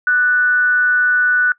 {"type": "tone with amplitude modulation", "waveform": "sine", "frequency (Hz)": 1482, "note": "F#6", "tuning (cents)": 2, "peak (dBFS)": -9, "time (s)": [0.07, 1.52], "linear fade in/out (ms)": 2, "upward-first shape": "sine", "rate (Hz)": 284, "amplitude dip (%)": 35, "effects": ["noise-tail reverb RT60 0.1 s tail -20 dB re dry"]}